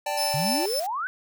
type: chord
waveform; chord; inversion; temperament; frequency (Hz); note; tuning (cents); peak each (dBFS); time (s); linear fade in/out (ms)
square; D suspended fourth; none; equal; 587.3 / 784 / 880; D5 / G5 / A5; 0 / 0 / 0; -31; 0.06-0.66; 5
type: tone with tremolo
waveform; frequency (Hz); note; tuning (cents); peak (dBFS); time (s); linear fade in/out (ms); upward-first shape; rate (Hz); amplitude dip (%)
sawtooth; 5274; E8; 0; -22; 0.17-0.8; 5; triangle; 3.6; 65
type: high-pass noise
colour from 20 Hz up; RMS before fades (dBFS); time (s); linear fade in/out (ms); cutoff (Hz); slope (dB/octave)
white; -40; 0.18-0.87; 10; 740; 96
type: exponential sweep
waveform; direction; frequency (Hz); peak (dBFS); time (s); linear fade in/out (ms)
sine; up; 130.8 to 1573; -26; 0.34-1.07; 0
effects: none